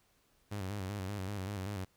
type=tone with vibrato; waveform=sawtooth; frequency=98.3 Hz; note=G2; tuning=5 cents sharp; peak=-33 dBFS; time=0.51-1.85 s; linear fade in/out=10 ms; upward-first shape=square; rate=5.2 Hz; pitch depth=78 cents each way; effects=pink hiss -71 dBFS RMS until 1.96 s